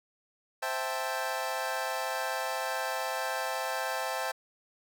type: chord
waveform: 25% pulse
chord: A minor seventh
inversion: first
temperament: equal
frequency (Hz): 523.3 / 659.3 / 784 / 880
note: C5 / E5 / G5 / A5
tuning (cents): 0 / 0 / 0 / 0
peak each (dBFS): -33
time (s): 0.62-4.32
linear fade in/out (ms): 10
effects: none